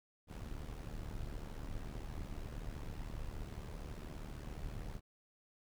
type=noise with amplitude modulation; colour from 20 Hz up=brown; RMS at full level=-41 dBFS; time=0.27-5.01 s; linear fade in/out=50 ms; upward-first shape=sine; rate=75 Hz; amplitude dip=75%; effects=none